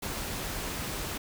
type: noise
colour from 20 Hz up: pink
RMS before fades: -35 dBFS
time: 0.02-1.18 s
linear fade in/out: 10 ms
effects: none